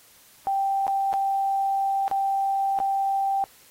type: tone with dropouts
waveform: sine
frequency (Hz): 784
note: G5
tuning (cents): 0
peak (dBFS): -21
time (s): 0.47-3.44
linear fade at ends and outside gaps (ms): 0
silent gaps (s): 0.868-0.879 / 1.13-1.138 / 2.08-2.113 / 2.789-2.801
effects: white hiss -54 dBFS RMS until 3.7 s + AAC 48 kbps